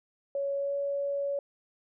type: tone with pitch glide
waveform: sine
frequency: 558 to 562.9 Hz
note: C#5 to C#5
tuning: +11 to +26 cents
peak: -28 dBFS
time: 0.35-1.39 s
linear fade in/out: 2 ms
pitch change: +15 cents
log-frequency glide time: 0.55-0.76 s
effects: none